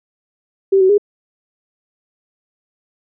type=tone with pitch steps; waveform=sine; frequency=388.5 / 376.5 / 410.4 Hz; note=G4 / F#4 / G#4; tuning=-16 / +30 / -21 cents; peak=-8 dBFS; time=0.72-0.981 s; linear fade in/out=10 ms; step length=87 ms; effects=none